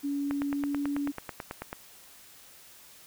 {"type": "tone with pitch glide", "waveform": "sine", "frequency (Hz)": [283.2, 285.2], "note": ["C#4", "C#4"], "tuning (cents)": [37, 49], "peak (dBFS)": -28, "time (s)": [0.03, 1.12], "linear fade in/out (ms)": 20, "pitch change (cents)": 12, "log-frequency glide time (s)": [0.5, 0.69]}
{"type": "click train", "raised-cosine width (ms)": 0.5, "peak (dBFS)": -20, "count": 14, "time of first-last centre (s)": [0.31, 1.729], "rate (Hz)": 9.16}
{"effects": ["white hiss -53 dBFS RMS until 3.06 s"]}